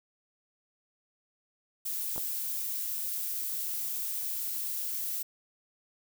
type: noise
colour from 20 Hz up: violet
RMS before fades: -34 dBFS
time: 1.85-5.23 s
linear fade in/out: 10 ms
type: clicks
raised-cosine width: 1 ms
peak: -30 / -25 dBFS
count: 2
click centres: 2.162 / 2.18 s
effects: none